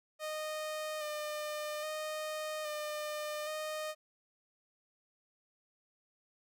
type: tone with vibrato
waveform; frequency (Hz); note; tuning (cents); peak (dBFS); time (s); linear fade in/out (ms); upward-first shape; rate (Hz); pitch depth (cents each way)
sawtooth; 610; D#5; -34; -33; 0.19-3.95; 50; square; 0.61; 20
effects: none